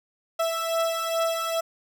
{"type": "beating tone pair", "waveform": "30% pulse", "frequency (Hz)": [659.3, 661.7], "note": ["E5", "E5"], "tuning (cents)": [0, 6], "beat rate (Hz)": 2.4, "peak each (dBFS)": [-23, -26], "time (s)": [0.39, 1.61], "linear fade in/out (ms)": 10, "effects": []}